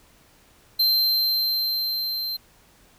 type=tone with level ramp; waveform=square; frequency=4128 Hz; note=C8; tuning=24 cents flat; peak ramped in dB=-17 to -27 dBFS; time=0.79-2.37 s; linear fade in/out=10 ms; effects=pink hiss -56 dBFS RMS until 2.98 s